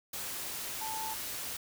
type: tone in noise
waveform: sine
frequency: 880 Hz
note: A5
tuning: in tune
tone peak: -37 dBFS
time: 0.81-1.14 s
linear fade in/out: 5 ms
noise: white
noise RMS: -39 dBFS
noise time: 0.13-1.57 s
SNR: -1 dB
effects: none